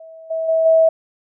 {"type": "tone with level steps", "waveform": "sine", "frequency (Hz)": 648, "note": "E5", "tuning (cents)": -30, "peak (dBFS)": [-36, -19, -13, -9], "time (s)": [0, 0.89], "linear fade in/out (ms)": 5, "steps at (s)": [0.3, 0.48, 0.65], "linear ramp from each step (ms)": 10, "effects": []}